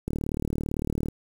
click train, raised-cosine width 3 ms, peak -15 dBFS, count 39, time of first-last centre 0.08-1.085 s, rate 37.8 Hz, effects 7-bit

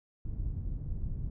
pink low-pass noise, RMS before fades -35 dBFS, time 0.25-1.3 s, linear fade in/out 2 ms, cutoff 110 Hz, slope 12 dB/octave, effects none

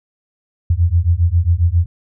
sine beating tone pair, 82.3 / 89.7 Hz, E2 / F2, -2 / +47 cents, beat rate 7.4 Hz, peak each -14 dBFS, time 0.7-1.86 s, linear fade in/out 5 ms, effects none

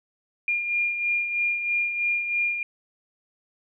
sine beating tone pair, 2410 / 2413.1 Hz, D7 / D7, +44 / +46 cents, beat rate 3.1 Hz, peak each -23 / -32 dBFS, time 0.48-2.63 s, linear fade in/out 2 ms, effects none

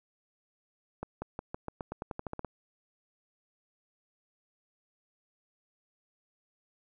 accelerating click train, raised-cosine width 1 ms, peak -22 dBFS, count 14, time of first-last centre 1.03-2.447 s, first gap 190 ms, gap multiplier 0.9, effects none

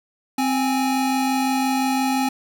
square tone pair together, 261.6 / 830.6 Hz, C4 / G#5, 0 / 0 cents, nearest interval octave + minor sixth, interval 2000 cents, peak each -21 / -24 dBFS, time 0.38-2.29 s, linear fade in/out 5 ms, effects none

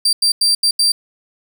35% pulse tone bursts at uneven times, 4699 Hz, D8, in tune, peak -10 dBFS, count 5, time 0.05-0.13 / 0.22-0.32 / 0.41-0.55 / 0.63-0.71 / 0.79-0.92 s, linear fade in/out 5 ms, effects none

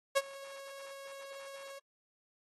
sawtooth tone with ADSR envelope, 550 Hz, C#5, 14 cents flat, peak -20 dBFS, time 0.15-1.79 s, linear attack 21 ms, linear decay 40 ms, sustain -22 dB, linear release 11 ms, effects AAC 32 kbps

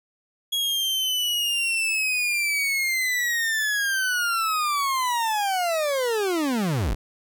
40% pulse linear sweep, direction down, 3326 to 33.62 Hz, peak -21 dBFS, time 0.52-6.95 s, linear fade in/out 10 ms, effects none

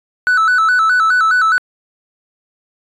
triangle tone with vibrato, 1396.9 Hz, F6, in tune, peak -7 dBFS, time 0.27-1.58 s, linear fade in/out 0 ms, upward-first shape square, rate 4.8 Hz, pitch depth 110 cents each way, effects tanh soft clip ceiling -3 dBFS + resampled to 22050 Hz

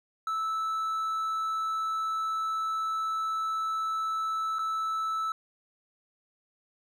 triangle tone with dropouts, 1312 Hz, E6, 9 cents flat, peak -26 dBFS, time 0.27-5.32 s, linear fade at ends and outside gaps 2 ms, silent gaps 4.586-4.591 s, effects none

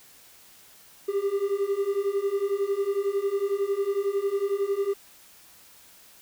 triangle beating tone pair, 391.5 / 402.5 Hz, G4 / G4, -2 / +46 cents, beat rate 11 Hz, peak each -26 / -24 dBFS, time 1.08-4.94 s, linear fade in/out 10 ms, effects white hiss -53 dBFS RMS until 6.21 s

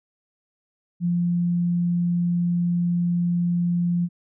sine tone, 174 Hz, F3, 6 cents flat, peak -19 dBFS, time 1-4.09 s, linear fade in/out 50 ms, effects none

